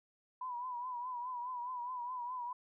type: tone with vibrato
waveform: sine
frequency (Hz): 987.8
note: B5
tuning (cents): 0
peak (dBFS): -38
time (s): 0.41-2.53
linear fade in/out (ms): 5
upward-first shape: triangle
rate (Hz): 4.8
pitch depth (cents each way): 76
effects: none